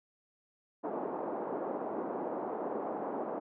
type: band-pass noise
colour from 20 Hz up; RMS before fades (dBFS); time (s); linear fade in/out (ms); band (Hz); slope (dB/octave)
pink; -37; 0.83-3.4; 20; 270 to 940; 24
effects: none